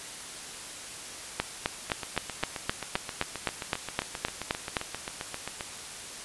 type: two click trains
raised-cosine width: 0.3 ms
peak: -17 / -9 dBFS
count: 29 / 14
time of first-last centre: 1.9-5.609 / 1.4-4.768 s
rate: 7.55 / 3.86 Hz
effects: white hiss -41 dBFS RMS until 6.24 s + resampled to 24000 Hz